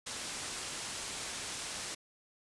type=low-pass noise; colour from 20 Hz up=white; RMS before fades=-41 dBFS; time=0.06-1.95 s; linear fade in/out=10 ms; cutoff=9300 Hz; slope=24 dB/octave; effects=resampled to 24000 Hz